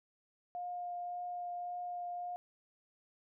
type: tone with vibrato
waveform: sine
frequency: 709 Hz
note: F5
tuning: 26 cents sharp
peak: -38 dBFS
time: 0.55-2.36 s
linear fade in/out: 0 ms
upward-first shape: triangle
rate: 1.8 Hz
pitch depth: 10 cents each way
effects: none